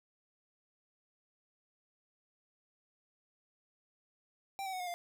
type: tone with pitch steps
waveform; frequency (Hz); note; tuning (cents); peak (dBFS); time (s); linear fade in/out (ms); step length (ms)
square; 784 / 761.7 / 740 / 718.9 / 698.5; G5 / G5 / F#5 / F5 / F5; 0 / -50 / 0 / +50 / 0; -38; 4.59-4.94; 0; 70
effects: none